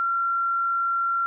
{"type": "tone", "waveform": "sine", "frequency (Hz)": 1369, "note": "F6", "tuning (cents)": -35, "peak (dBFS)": -21, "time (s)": [0, 1.26], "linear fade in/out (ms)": 0, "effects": []}